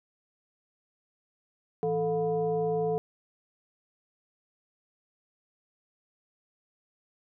sine tone with frequency modulation, 440 Hz, A4, in tune, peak -25 dBFS, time 1.83-2.98 s, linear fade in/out 0 ms, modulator 275 Hz, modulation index 0.78, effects none

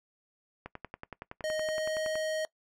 click train, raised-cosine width 0.5 ms, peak -25 dBFS, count 17, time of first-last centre 0.66-2.155 s, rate 10.7 Hz
square tone with pitch glide, 622.3 to 627 Hz, D#5 to D#5, 0 to +13 cents, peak -31 dBFS, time 1.44-2.45 s, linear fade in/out 0 ms, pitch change +13 cents, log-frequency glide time 1.54-1.98 s
effects noise-tail reverb RT60 0.1 s tail -21 dB re dry + low-pass 9000 Hz 12 dB/octave

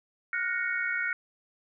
sine chord, Gb major seventh, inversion third, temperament equal with one note detuned, 1419.7 / 1480 / 1864.7 / 2217 Hz, F6 / Gb6 / Bb6 / Db7, +28 / 0 / 0 / 0 cents, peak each -33 dBFS, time 0.33-1.13 s, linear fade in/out 2 ms, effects none

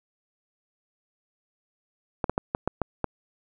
clicks, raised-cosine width 1 ms, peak -10 dBFS, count 7, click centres 2.242 / 2.296 / 2.379 / 2.549 / 2.676 / 2.817 / 3.043 s, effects none

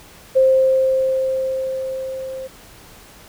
sine tone with level ramp, 526 Hz, C5, 9 cents sharp, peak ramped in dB -9 to -27 dBFS, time 0.35-2.48 s, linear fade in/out 20 ms, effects pink hiss -44 dBFS RMS until 3.28 s

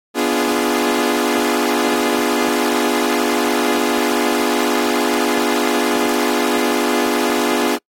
sawtooth chord, B diminished seventh, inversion none, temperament equal with one note detuned, 246.9 / 293.7 / 347 / 415.3 Hz, B3 / D4 / F4 / Ab4, 0 / 0 / -11 / 0 cents, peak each -17 dBFS, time 0.14-7.79 s, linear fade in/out 50 ms, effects noise-tail reverb RT60 0.1 s tail -26 dB re dry + AAC 48 kbps

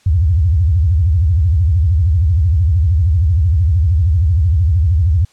sine tone with vibrato, 82.41 Hz, E2, in tune, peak -9 dBFS, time 0.06-5.25 s, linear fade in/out 5 ms, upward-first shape sine, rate 13 Hz, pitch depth 290 cents each way, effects white hiss -52 dBFS RMS until 5.32 s + low-pass 7000 Hz 12 dB/octave

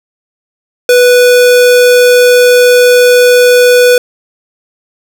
square tone, 493 Hz, B4, 3 cents flat, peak -3 dBFS, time 0.89-3.98 s, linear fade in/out 2 ms, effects none

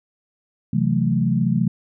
sine chord, F# half-diminished seventh, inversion second, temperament equal, 130.81 / 164.81 / 185 / 220 Hz, C3 / E3 / F#3 / A3, 0 / 0 / 0 / 0 cents, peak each -22 dBFS, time 0.73-1.68 s, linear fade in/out 5 ms, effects none

